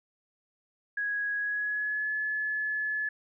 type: tone with pitch glide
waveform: sine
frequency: 1661.2 to 1715.8 Hz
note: G#6 to A6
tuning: 0 to -44 cents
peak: -28 dBFS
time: 0.97-3.09 s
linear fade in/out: 5 ms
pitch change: +56 cents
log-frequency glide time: 1.36-2.12 s
effects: none